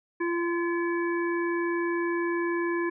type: harmonic tone with a mistuned harmonic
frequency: 342.6 Hz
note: F4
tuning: 33 cents flat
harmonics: 1 / 3 / 5 / 7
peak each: -26 / -34 / -34 / -41 dBFS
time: 0.2-2.9 s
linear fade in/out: 10 ms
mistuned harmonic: 7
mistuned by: -90 cents
effects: none